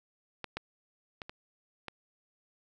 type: clicks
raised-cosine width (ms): 0.3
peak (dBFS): -21 / -19 / -24 / -26 / -23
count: 5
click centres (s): 0.443 / 0.57 / 1.218 / 1.295 / 1.883
effects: none